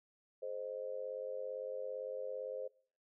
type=tone with amplitude modulation; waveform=sine; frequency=523.3 Hz; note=C5; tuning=in tune; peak=-35 dBFS; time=0.42-2.68 s; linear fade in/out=10 ms; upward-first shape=sine; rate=97.7 Hz; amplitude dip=95%; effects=noise-tail reverb RT60 0.5 s tail -23 dB re dry